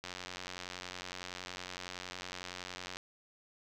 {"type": "click train", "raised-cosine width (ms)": 0.2, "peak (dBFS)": -24, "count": 267, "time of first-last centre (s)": [0.04, 2.97], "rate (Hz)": 90.8, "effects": []}